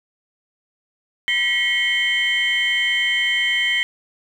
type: tone cluster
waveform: sine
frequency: 1932 / 2162 / 3103 Hz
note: B6 / C#7 / G7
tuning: -39 / -44 / -18 cents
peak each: -20 dBFS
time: 1.28-3.83 s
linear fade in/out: 0 ms
effects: tanh soft clip ceiling -11 dBFS + 8-bit